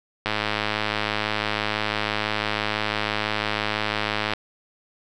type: click train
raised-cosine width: 0.3 ms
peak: -7 dBFS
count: 433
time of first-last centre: 0.26-4.335 s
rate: 106 Hz
effects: none